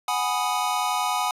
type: chord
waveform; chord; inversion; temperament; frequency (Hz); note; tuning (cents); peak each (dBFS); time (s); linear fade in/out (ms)
square; G# minor seventh; third; equal; 740 / 830.6 / 987.8 / 1244.5; F#5 / G#5 / B5 / D#6; 0 / 0 / 0 / 0; -29; 0.08-1.31; 2
effects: resampled to 32000 Hz